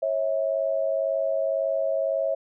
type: tone pair together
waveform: sine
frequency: 546 / 647.9 Hz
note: C#5 / E5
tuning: -26 / -30 cents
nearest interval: minor third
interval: 296 cents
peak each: -25 dBFS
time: 0.02-2.35 s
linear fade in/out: 10 ms
effects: none